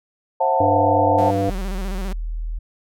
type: chord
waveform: sine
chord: F# half-diminished seventh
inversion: second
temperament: just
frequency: 532.8 / 666 / 740 / 888 Hz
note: C5 / E5 / F#5 / A5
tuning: +31 / +18 / 0 / +16 cents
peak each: -21 / -24 / -21 / -19 dBFS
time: 0.4-1.31 s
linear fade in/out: 10 ms
type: harmonic tone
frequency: 98.8 Hz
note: G2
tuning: 14 cents sharp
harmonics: 1 / 3 / 5 / 7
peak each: -23 / -23 / -23 / -23 dBFS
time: 0.6-1.5 s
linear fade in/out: 5 ms
type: tone with vibrato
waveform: sawtooth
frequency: 190.5 Hz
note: G3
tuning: 49 cents flat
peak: -25 dBFS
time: 1.18-2.13 s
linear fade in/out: 5 ms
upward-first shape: square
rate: 15 Hz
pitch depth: 65 cents each way
type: tone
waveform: sine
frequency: 40.1 Hz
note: E1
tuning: 47 cents flat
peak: -23 dBFS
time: 1.48-2.59 s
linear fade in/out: 10 ms
effects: none